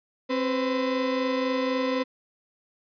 35% pulse tone pair together, 264.5 / 505.1 Hz, C4 / B4, +19 / +39 cents, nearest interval major seventh, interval 1120 cents, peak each -25 dBFS, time 0.29-2.04 s, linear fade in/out 20 ms, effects resampled to 11025 Hz

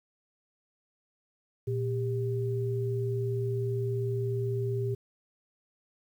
sine tone pair together, 118 / 396.9 Hz, A#2 / G4, +22 / +22 cents, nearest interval octave + major sixth, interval 2100 cents, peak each -29 / -32 dBFS, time 1.67-4.95 s, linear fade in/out 10 ms, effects 10-bit

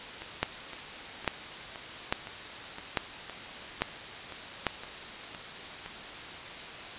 two click trains, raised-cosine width 0.3 ms, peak -24 / -9 dBFS, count 12 / 6, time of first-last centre 0.22-5.861 / 0.43-4.667 s, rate 1.95 / 1.18 Hz, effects white hiss -41 dBFS RMS until 6.98 s + resampled to 8000 Hz

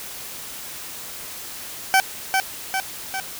20% pulse tone with echo, 768 Hz, G5, 36 cents flat, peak -8 dBFS, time 1.94-2 s, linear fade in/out 0 ms, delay 400 ms, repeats 3, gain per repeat -4 dB, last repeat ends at 3.2 s, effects white hiss -35 dBFS RMS until 3.39 s

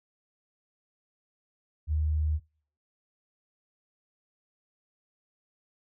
sine tone, 76.8 Hz, D#2, 22 cents flat, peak -24 dBFS, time 1.87-2.4 s, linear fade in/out 50 ms, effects noise-tail reverb RT60 0.5 s tail -26 dB re dry

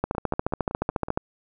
two click trains, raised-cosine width 1 ms, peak -19 / -9 dBFS, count 6 / 17, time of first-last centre 0.15-1.085 / 0.04-1.175 s, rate 5.35 / 14.1 Hz, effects none

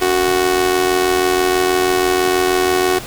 sawtooth tone with amplitude modulation, 370 Hz, F#4, in tune, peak -6 dBFS, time 0.01-2.99 s, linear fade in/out 10 ms, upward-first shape sine, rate 86.2 Hz, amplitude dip 70%, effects pink hiss -31 dBFS RMS until 3.06 s

